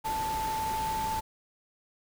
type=tone in noise; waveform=sine; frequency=880 Hz; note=A5; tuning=in tune; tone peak=-29 dBFS; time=0.04-1.21 s; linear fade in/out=20 ms; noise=pink; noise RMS=-38 dBFS; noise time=0.04-1.21 s; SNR=+6 dB; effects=none